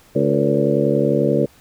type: harmonic tone with a mistuned harmonic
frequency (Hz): 71.1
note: C#2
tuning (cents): +45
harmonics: 2 / 3 / 4 / 5 / 6 / 7 / 8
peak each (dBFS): -22 / -22 / -22 / -22 / -22 / -22 / -22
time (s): 0.15-1.46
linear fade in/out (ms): 10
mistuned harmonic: 6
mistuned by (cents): +84
effects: pink hiss -51 dBFS RMS until 1.6 s